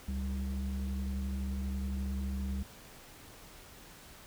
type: tone pair together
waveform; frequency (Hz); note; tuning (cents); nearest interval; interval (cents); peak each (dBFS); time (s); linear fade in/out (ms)
sine; 69.3 / 196.01; C#2 / G3; 0 / 0; octave + tritone; 1800; -32 / -36; 0.08-2.63; 5
effects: tanh soft clip ceiling -29 dBFS + pink hiss -53 dBFS RMS until 4.26 s